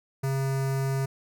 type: tone with notch filter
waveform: square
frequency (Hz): 135.1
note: C#3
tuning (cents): -44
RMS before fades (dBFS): -27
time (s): 0.23-1.06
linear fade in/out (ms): 10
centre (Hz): 3300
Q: 1.3
effects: none